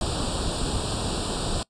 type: noise with comb filter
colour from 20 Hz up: pink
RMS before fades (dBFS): -27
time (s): 0.01-1.63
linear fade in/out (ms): 2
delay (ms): 0.24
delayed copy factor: +0.95
effects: noise-tail reverb RT60 0.1 s tail -22 dB re dry + resampled to 22050 Hz